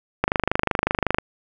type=click train; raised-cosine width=0.5 ms; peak=-3 dBFS; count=25; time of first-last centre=0.24-1.185 s; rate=25.4 Hz; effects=none

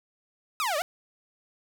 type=exponential two-way sweep; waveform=sawtooth; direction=down then up; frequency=1318.5 to 560 to 768 Hz; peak=-22 dBFS; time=0.6-0.82 s; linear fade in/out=0 ms; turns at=0.77 s; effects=none

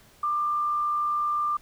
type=tone with frequency modulation; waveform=sine; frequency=1191 Hz; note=D6; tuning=24 cents sharp; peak=-23 dBFS; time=0.23-1.57 s; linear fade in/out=5 ms; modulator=73.9 Hz; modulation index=0.2; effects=pink hiss -56 dBFS RMS until 1.61 s

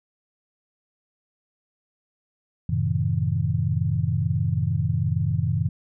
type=chord; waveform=sine; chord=F# diminished seventh; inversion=none; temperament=just; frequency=92.5 / 111 / 133.2 / 159.84 Hz; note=F#2 / A2 / C3 / Eb3; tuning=0 / +16 / +31 / +47 cents; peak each=-26 dBFS; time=2.69-5.69 s; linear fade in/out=5 ms; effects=none

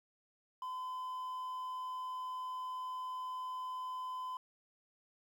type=tone with quantisation; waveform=triangle; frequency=1017 Hz; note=C6; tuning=50 cents flat; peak=-37 dBFS; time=0.62-4.37 s; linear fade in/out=2 ms; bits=11; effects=none

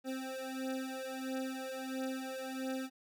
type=beating tone pair; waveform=25% pulse; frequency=261.6 / 263.1 Hz; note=C4 / C4; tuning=0 / +10 cents; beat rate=1.5 Hz; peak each=-37 / -37 dBFS; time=0.04-2.9 s; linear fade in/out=50 ms; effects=none

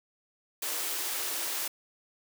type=high-pass noise; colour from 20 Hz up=white; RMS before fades=-33 dBFS; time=0.62-1.68 s; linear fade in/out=5 ms; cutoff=280 Hz; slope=96 dB/octave; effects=none

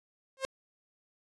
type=tone with exponential growth; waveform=sawtooth; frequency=532 Hz; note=C5; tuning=29 cents sharp; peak=-22 dBFS; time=0.37-0.45 s; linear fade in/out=0 ms; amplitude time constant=17 ms; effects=resampled to 24000 Hz

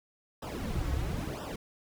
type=noise with flanger; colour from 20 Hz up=brown; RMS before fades=-34 dBFS; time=0.42-1.56 s; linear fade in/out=5 ms; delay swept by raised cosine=0.45 to 5.05 ms; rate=1 Hz; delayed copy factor=-1; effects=none

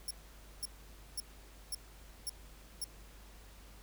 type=tone bursts; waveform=10% pulse; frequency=5480 Hz; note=F8; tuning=34 cents flat; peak=-30 dBFS; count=6; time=0.08-2.842 s; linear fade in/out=2 ms; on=27 ms; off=520 ms; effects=added 50 Hz sine -54 dBFS peak until 3.82 s + pink hiss -59 dBFS RMS until 3.82 s

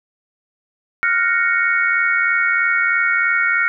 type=chord; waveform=sine; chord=Gb major seventh; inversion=third; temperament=equal; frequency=1396.9 / 1480 / 1864.7 / 2217 Hz; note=F6 / Gb6 / Bb6 / Db7; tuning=0 / 0 / 0 / 0 cents; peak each=-18 / -23 / -20 / -19 dBFS; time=1.03-3.68 s; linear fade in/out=0 ms; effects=none

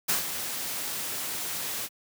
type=noise with ADSR envelope; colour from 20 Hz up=white; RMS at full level=-24 dBFS; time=0.08-1.89 s; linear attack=17 ms; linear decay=130 ms; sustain=-9 dB; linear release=45 ms; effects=high-pass 100 Hz 12 dB/octave

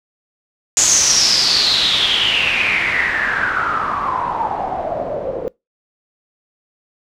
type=noise with low-pass filter sweep; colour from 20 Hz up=white; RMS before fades=-17 dBFS; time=0.77-5.48 s; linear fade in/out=0 ms; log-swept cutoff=7000 to 490 Hz; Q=8.3; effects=noise-tail reverb RT60 0.2 s tail -23 dB re dry

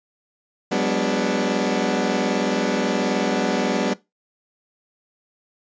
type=chord; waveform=20% pulse; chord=G# half-diminished seventh; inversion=third; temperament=equal with one note detuned; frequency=185 / 203.7 / 246.9 / 293.7 Hz; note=F#3 / G#3 / B3 / D4; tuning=0 / -33 / 0 / 0 cents; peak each=-21 / -20 / -19 / -21 dBFS; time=0.71-3.94 s; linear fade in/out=10 ms; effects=noise-tail reverb RT60 0.2 s tail -19 dB re dry + resampled to 16000 Hz

